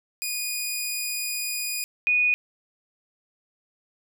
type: tone pair in turn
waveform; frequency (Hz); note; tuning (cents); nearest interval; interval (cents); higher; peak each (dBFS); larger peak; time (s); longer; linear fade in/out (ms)
10% pulse / sine; 2464 / 2475; D#7 / D#7; -17 / -10; unison; 7; second; -18; neither; 0.22-1.84 / 2.07-2.34; first; 0
effects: none

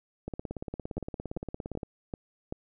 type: two click trains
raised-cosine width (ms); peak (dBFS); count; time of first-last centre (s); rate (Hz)
2; -22 / -21; 28 / 5; 0.28-1.832 / 0.98-2.524; 17.4 / 2.59
effects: none

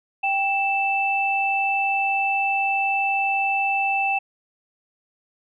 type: tone pair together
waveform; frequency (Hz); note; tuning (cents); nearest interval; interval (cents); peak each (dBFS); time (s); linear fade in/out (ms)
sine; 787.3 / 2648; G5 / E7; +7 / +7; octave + major sixth; 2100; -22; 0.23-4.19; 10
effects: none

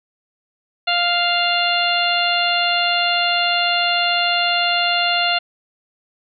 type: harmonic tone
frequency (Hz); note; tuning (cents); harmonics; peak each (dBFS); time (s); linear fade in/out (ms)
698.5; F5; 0; 1 / 2 / 3 / 4 / 5 / 6; -21 / -23 / -26 / -20 / -25 / -24; 0.87-5.39; 10
effects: none

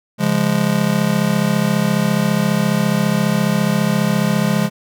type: chord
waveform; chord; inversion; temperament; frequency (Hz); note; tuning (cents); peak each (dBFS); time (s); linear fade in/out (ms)
square; Db major; none; just; 138.59 / 173.24 / 207.9; Db3 / F3 / Ab3; 0 / -14 / +2; -22 / -19 / -18; 0.18-4.7; 50
effects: none

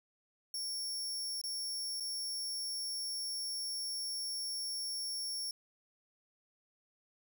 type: tone with dropouts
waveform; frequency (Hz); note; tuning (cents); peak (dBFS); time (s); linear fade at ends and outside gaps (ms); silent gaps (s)
sawtooth; 5480; F8; -34; -34; 0.54-5.51; 2; 1.415-1.438 / 2-2.005
effects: none

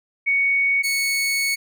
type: tone pair in turn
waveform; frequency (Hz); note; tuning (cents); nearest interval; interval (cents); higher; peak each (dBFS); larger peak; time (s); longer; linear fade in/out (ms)
sine / sawtooth; 2229 / 2214; C#7 / C#7; +9 / -3; unison; 12; first; -16; neither; 0.26-0.83 / 0.83-1.56; second; 20
effects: none

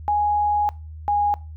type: tone pair in turn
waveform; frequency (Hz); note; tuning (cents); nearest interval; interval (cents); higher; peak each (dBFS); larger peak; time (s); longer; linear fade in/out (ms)
sine; 830.6 / 823.4; G#5 / G#5; 0 / -15; unison; 15; first; -17; neither; 0.08-0.69 / 1.08-1.34; first; 0
effects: noise-tail reverb RT60 0.3 s tail -22 dB re dry + added 78 Hz sine -34 dBFS peak until 1.56 s

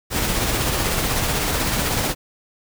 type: noise with tremolo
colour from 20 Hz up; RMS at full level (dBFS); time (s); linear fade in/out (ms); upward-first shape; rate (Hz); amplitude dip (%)
pink; -20; 0.1-2.15; 50; sine; 16; 30
effects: none

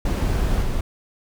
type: noise with level steps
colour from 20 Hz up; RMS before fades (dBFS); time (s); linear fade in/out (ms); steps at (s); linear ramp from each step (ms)
brown; -20 / -23; 0.05-0.81; 5; 0.61; 20
effects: none

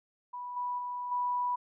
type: tone with level steps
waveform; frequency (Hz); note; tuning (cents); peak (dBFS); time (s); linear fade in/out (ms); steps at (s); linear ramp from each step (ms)
sine; 983; B5; -8; -37 / -31 / -34 / -28; 0.33-1.56; 10; 0.56 / 0.78 / 1.11; 10
effects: none

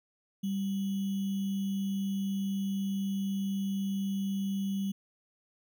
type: tone with sample-and-hold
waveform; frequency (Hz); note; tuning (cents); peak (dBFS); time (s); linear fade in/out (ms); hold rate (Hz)
sine; 196; G3; 0; -29; 0.43-4.92; 10; 3150
effects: none

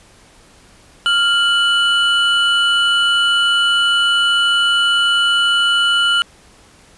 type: tone pair together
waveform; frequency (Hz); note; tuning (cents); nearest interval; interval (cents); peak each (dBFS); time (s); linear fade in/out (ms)
triangle; 1396.9 / 2965; F6 / F#7; 0 / +3; octave + minor second; 1303; -13; 1.06-6.22; 0
effects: pink hiss -47 dBFS RMS until 6.97 s + resampled to 24000 Hz

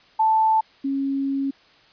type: tone pair in turn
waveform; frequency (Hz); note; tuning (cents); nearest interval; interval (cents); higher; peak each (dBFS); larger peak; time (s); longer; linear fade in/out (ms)
sine; 880 / 274; A5 / C#4; 0 / -20; octave + minor sixth; 2020; first; -15 / -21; first; 0.19-0.61 / 0.84-1.51; second; 10
effects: white hiss -54 dBFS RMS until 1.92 s + resampled to 11025 Hz

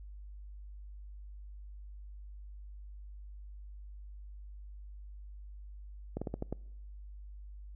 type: slowing click train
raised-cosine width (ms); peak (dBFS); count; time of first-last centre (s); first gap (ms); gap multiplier
2; -22; 6; 6.17-6.526; 46; 1.22
effects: noise-tail reverb RT60 0.9 s tail -25 dB re dry + added 50 Hz sine -45 dBFS peak until 7.75 s

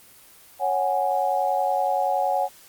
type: chord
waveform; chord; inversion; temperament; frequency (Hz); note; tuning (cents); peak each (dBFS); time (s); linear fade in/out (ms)
sine; C# suspended fourth; none; equal; 554.4 / 740 / 830.6; C#5 / F#5 / G#5; 0 / 0 / 0; -26 / -23 / -25; 0.59-2.49; 50
effects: white hiss -50 dBFS RMS until 2.68 s + Opus 24 kbps

